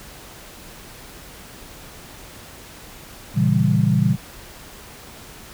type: chord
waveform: sine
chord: A# diminished seventh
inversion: none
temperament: equal with one note detuned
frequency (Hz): 116.54 / 138.59 / 164.81 / 196.91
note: A#2 / C#3 / E3 / G3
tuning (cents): 0 / 0 / 0 / +8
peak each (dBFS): -20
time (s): 3.34-4.17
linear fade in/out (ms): 50
effects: pink hiss -41 dBFS RMS until 5.53 s